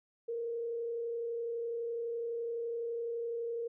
sine tone with frequency modulation, 466.2 Hz, A#4, in tune, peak -34 dBFS, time 0.28-3.68 s, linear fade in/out 10 ms, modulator 31.9 Hz, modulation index 0.29, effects none

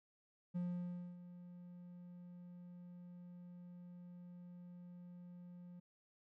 triangle tone with ADSR envelope, 176.8 Hz, F3, 22 cents sharp, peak -35 dBFS, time 0.54-5.8 s, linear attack 22 ms, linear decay 600 ms, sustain -15 dB, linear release 8 ms, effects none

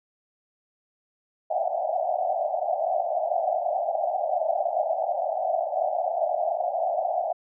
pink band-pass noise, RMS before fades -26 dBFS, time 1.5-7.33 s, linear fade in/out 10 ms, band 610 to 770 Hz, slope 96 dB/octave, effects none

